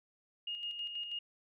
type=tone with tremolo; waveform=sine; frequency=2851 Hz; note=F7; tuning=35 cents sharp; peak=-36 dBFS; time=0.47-1.19 s; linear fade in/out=5 ms; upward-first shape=square; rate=6.2 Hz; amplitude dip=45%; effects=none